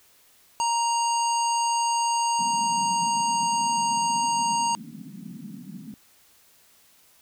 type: harmonic tone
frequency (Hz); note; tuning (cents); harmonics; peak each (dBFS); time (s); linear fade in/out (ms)
934; A#5; +3; 1 / 3 / 5 / 7 / 9; -22 / -33 / -35 / -32 / -35; 0.6-4.75; 0
type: band-pass noise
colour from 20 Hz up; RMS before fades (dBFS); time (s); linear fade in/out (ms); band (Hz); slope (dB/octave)
white; -40; 2.39-5.94; 0; 160 to 250; 48
effects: white hiss -58 dBFS RMS until 7.21 s